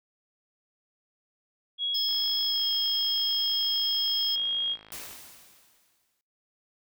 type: tone with pitch glide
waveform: sine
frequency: 3322 to 3261 Hz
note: G#7 to G#7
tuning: 0 to -32 cents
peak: -26 dBFS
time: 1.78-4.77 s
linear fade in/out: 50 ms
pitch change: -32 cents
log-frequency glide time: 2.46-2.64 s
type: tone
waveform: square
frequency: 5210 Hz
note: E8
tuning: 21 cents flat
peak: -30 dBFS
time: 1.94-4.36 s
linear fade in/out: 10 ms
type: click train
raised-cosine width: 0.3 ms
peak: -32 dBFS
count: 163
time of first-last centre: 2.09-5.129 s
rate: 53.3 Hz
type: noise with exponential decay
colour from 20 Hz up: white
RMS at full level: -38 dBFS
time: 4.92-6.21 s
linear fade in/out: 0 ms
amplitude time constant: 280 ms
effects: noise-tail reverb RT60 0.5 s tail -23 dB re dry